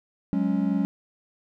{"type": "chord", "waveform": "triangle", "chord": "F# suspended second", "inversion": "none", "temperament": "just", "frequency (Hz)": [185, 208.1, 277.5], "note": ["F#3", "G#3", "C#4"], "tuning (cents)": [0, 4, 2], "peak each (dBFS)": -24, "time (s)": [0.33, 0.85], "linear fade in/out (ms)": 0, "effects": []}